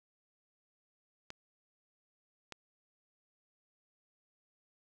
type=clicks; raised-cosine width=0.2 ms; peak=-26 dBFS; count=2; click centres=1.304 / 2.523 s; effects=none